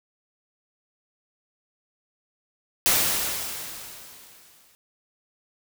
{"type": "noise with exponential decay", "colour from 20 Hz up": "white", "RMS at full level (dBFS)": -19, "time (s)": [2.86, 4.75], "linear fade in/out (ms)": 0, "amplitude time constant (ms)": 410, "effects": []}